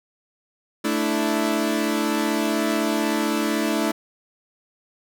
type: chord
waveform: sawtooth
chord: A suspended fourth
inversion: none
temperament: equal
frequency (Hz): 220 / 293.7 / 329.6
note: A3 / D4 / E4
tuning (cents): 0 / 0 / 0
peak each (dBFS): -21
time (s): 0.84-3.92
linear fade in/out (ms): 10
effects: none